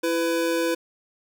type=tone pair together; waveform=square; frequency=333.7 / 500 Hz; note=E4 / B4; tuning=+21 / +21 cents; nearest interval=perfect fifth; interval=700 cents; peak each=-25 / -25 dBFS; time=0.03-0.75 s; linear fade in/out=10 ms; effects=none